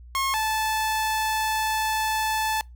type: tone pair in turn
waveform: sawtooth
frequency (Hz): 1080 / 873.3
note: C#6 / A5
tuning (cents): -45 / -13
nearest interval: major third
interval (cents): 368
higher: first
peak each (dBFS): -19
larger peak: neither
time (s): 0.15-0.34 / 0.34-2.61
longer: second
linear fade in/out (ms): 0
effects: noise-tail reverb RT60 0.2 s tail -25 dB re dry + added 60 Hz sine -42 dBFS peak until 2.75 s